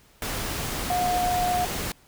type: tone in noise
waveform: sine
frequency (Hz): 719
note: F#5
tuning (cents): -50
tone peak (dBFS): -22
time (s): 0.9-1.65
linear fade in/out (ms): 2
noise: pink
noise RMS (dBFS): -30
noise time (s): 0.22-1.92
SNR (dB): +5
effects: pink hiss -57 dBFS RMS until 2.07 s